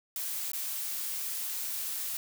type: noise with dropouts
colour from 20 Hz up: blue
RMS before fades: -35 dBFS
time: 0.16-2.17 s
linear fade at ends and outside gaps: 1 ms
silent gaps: 0.518-0.533 s
effects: none